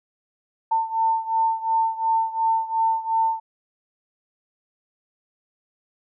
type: beating tone pair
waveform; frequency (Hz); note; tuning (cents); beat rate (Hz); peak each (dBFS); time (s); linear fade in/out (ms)
sine; 897 / 899.8; A5 / A5; +33 / +39; 2.8; -21 / -24; 0.71-3.4; 10
effects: none